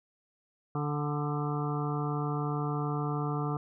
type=harmonic tone with a mistuned harmonic; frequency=146.83 Hz; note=D3; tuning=in tune; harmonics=1 / 2 / 3 / 5 / 6 / 7 / 8 / 9; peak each=-31 / -37 / -38 / -40 / -44 / -44 / -39 / -45 dBFS; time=0.75-3.57 s; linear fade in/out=2 ms; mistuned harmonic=8; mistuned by=+25 cents; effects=none